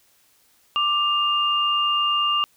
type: tone pair together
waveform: sine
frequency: 1181 / 2809 Hz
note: D6 / F7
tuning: +9 / +9 cents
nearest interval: octave + minor third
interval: 1500 cents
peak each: -21 / -21 dBFS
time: 0.76-2.44 s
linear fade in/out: 0 ms
effects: white hiss -60 dBFS RMS until 2.56 s